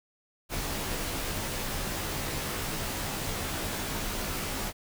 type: noise with comb filter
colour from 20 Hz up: pink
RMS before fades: -33 dBFS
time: 0.49-4.73 s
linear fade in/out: 50 ms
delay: 17 ms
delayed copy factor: -0.7
effects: none